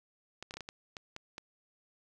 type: clicks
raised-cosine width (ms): 0.2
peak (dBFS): -25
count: 9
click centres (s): 0.426 / 0.509 / 0.54 / 0.57 / 0.607 / 0.689 / 0.968 / 1.164 / 1.381
effects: none